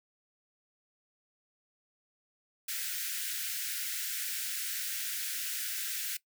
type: high-pass noise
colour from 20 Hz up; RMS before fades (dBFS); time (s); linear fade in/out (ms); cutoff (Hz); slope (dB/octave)
white; -36; 2.68-6.17; 5; 1400; 96
effects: noise-tail reverb RT60 0.1 s tail -19 dB re dry